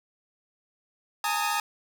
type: tone cluster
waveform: sawtooth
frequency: 831 / 907 / 1250 Hz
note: G#5 / A#5 / D#6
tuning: +1 / -48 / +8 cents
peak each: -26 dBFS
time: 1.24-1.6 s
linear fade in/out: 2 ms
effects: none